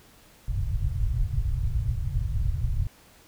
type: low-pass noise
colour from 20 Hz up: pink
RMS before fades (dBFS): -26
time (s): 0.48-2.87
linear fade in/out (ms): 2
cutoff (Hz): 130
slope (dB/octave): 48
effects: pink hiss -55 dBFS RMS until 3.27 s